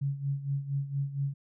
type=tone with tremolo; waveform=sine; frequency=139.5 Hz; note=C#3; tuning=11 cents sharp; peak=-26 dBFS; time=0.01-1.34 s; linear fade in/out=10 ms; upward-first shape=sine; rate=4.3 Hz; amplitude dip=75%; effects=none